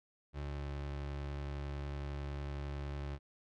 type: tone with pitch glide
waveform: 30% pulse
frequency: 71.9 to 70.95 Hz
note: D2 to C#2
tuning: -36 to +41 cents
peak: -36 dBFS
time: 0.33-3.19 s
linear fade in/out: 50 ms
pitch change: -23 cents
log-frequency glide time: 0.44-0.68 s
effects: low-pass 4000 Hz 12 dB/octave